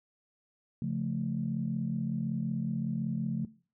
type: chord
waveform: sine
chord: Db augmented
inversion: none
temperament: equal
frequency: 138.59 / 174.61 / 220 Hz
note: Db3 / F3 / A3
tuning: 0 / 0 / 0 cents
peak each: -34 dBFS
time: 0.82-3.45 s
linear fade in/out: 2 ms
effects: noise-tail reverb RT60 0.4 s tail -19 dB re dry + tanh soft clip ceiling -20 dBFS